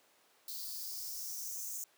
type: noise with high-pass filter sweep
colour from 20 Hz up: violet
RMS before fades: -42 dBFS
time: 0.48-1.84 s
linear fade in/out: 2 ms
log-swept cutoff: 4300 to 6800 Hz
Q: 5.2
effects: pink hiss -67 dBFS RMS until 1.97 s + high-pass 400 Hz 12 dB/octave